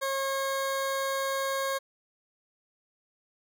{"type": "tone", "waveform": "20% pulse", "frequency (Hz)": 542, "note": "C#5", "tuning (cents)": -39, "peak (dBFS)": -23, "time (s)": [0.01, 1.79], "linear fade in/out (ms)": 20, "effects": []}